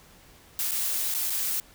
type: noise with dropouts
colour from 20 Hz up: blue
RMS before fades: -28 dBFS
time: 0.59-1.6 s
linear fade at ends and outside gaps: 1 ms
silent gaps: 0.711-0.717 / 1.141-1.147 / 1.299-1.303 s
effects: pink hiss -54 dBFS RMS until 1.74 s